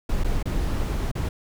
brown noise with dropouts, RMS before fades -24 dBFS, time 0.09-1.29 s, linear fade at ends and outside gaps 5 ms, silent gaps 0.237-0.244 / 0.428-0.455 / 1.115-1.152 s, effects none

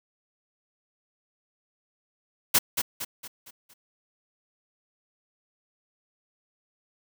white noise with echo, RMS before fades -19 dBFS, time 2.54-2.59 s, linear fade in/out 10 ms, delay 230 ms, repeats 5, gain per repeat -7 dB, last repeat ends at 3.74 s, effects none

